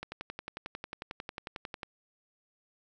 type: click train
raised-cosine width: 0.3 ms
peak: -22 dBFS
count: 21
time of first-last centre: 0.03-1.832 s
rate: 11.1 Hz
effects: none